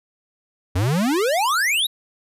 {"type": "exponential sweep", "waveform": "square", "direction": "up", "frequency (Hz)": [84, 3951], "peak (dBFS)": -18, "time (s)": [0.75, 1.87], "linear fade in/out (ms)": 10, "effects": ["resampled to 32000 Hz"]}